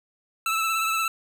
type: tone with vibrato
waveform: 25% pulse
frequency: 1318.5 Hz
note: E6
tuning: in tune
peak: -19 dBFS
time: 0.46-1.08 s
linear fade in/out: 2 ms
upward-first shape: triangle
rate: 17 Hz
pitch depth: 32 cents each way
effects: 10-bit